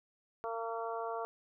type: harmonic tone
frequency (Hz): 228.3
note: A#3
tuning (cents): -36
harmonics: 2 / 3 / 4 / 5 / 6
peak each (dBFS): -40 / -40 / -43 / -43 / -47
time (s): 0.44-1.25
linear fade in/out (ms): 0
effects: none